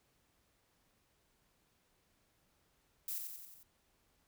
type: noise with echo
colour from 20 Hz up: violet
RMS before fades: -40 dBFS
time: 3.08-3.18 s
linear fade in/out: 2 ms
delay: 90 ms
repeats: 5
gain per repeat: -4 dB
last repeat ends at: 3.63 s
effects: pink hiss -75 dBFS RMS until 4.27 s